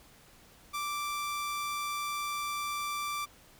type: tone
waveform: sawtooth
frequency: 1173 Hz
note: D6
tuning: 2 cents flat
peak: -29 dBFS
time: 0.73-3.26 s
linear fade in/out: 20 ms
effects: pink hiss -58 dBFS RMS until 3.59 s